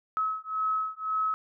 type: beating tone pair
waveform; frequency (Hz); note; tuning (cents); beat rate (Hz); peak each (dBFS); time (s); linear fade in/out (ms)
sine; 1285 / 1286.9; E6 / E6; -45 / -42; 1.9; -30; 0.17-1.34; 0
effects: none